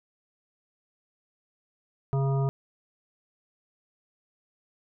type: harmonic tone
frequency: 136.5 Hz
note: C#3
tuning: 26 cents flat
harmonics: 1 / 3 / 5 / 7 / 9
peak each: -23 / -33 / -37 / -40 / -42 dBFS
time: 2.13-2.49 s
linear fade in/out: 0 ms
effects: none